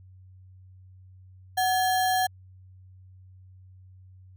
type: tone with sample-and-hold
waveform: sine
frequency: 744 Hz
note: F#5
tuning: 9 cents sharp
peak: -21 dBFS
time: 1.57-2.27 s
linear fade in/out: 10 ms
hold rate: 2450 Hz
effects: added 93 Hz sine -48 dBFS peak until 4.36 s